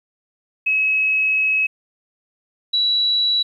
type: tone pair in turn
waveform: sine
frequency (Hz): 2566 / 3922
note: E7 / B7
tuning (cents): -47 / -13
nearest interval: perfect fifth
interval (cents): 734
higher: second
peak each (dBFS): -15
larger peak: neither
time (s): 0.66-1.67 / 2.73-3.43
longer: first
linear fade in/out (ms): 10
effects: 9-bit